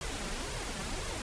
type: noise with flanger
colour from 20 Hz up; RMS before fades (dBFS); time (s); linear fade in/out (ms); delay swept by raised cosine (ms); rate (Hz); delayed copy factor
pink; -37; 0.01-1.22; 2; 1.8 to 5.2; 1.9; +0.65
effects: resampled to 22050 Hz